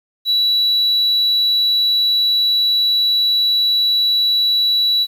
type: tone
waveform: triangle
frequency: 3930 Hz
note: B7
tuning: 9 cents flat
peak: -10 dBFS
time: 0.25-5.07 s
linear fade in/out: 50 ms
effects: tanh soft clip ceiling -8 dBFS + 8-bit